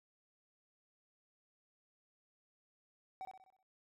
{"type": "tone with echo", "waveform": "triangle", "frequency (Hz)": 759, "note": "F#5", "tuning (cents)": 44, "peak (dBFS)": -40, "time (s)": [3.21, 3.25], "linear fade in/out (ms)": 0, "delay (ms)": 63, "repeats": 6, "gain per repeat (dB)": -6, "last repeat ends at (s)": 3.628, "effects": []}